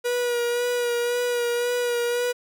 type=tone with vibrato; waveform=45% pulse; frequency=482.7 Hz; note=B4; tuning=40 cents flat; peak=-22 dBFS; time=0.04-2.33 s; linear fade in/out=20 ms; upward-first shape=sine; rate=1.9 Hz; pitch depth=23 cents each way; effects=none